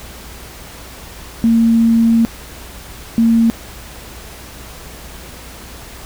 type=tone bursts at uneven times; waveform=sine; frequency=228.8 Hz; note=A#3; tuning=32 cents flat; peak=-8 dBFS; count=2; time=1.44-2.25 / 3.18-3.5 s; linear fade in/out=0 ms; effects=added 60 Hz sine -37 dBFS peak until 6.05 s + pink hiss -35 dBFS RMS until 6.05 s